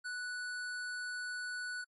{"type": "tone with hard clipping", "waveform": "sine", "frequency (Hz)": 1480, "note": "F#6", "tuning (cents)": 0, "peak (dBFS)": -40, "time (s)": [0.04, 1.84], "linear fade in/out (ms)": 20, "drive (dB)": 15, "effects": ["AAC 32 kbps"]}